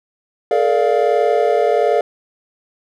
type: chord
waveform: triangle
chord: Bb dominant seventh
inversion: third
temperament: equal with one note detuned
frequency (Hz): 425 / 466.2 / 587.3 / 698.5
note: Ab4 / Bb4 / D5 / F5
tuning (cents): +40 / 0 / 0 / 0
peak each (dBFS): -16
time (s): 0.51-2.01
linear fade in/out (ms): 2
effects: none